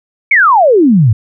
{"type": "exponential sweep", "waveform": "sine", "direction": "down", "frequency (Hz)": [2301, 99.6], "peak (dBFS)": -4, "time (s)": [0.31, 1.13], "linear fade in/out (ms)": 5, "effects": []}